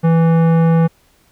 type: tone with tanh clipping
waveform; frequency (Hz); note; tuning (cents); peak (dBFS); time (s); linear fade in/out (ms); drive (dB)
sine; 164.81; E3; 0; -11; 0.03-0.88; 20; 16
effects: pink hiss -55 dBFS RMS until 1.31 s

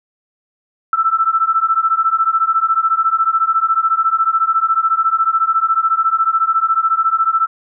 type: beating tone pair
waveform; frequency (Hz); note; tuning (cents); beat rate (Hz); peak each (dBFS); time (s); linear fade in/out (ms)
sine; 1318.5 / 1332.5; E6 / E6; 0 / +18; 14; -15; 0.93-7.47; 2
effects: none

